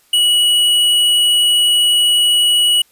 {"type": "tone with hard clipping", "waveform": "triangle", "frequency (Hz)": 2928, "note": "F#7", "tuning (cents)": -19, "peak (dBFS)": -11, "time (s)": [0.13, 2.82], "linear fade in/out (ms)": 5, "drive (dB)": 16, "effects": ["white hiss -54 dBFS RMS until 2.91 s", "resampled to 32000 Hz"]}